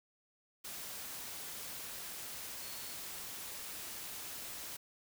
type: tone in noise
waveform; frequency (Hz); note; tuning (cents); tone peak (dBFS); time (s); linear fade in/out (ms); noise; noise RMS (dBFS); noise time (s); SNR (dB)
sine; 4372; C#8; -25; -54; 2.62-2.94; 10; white; -45; 0.64-4.77; -12
effects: none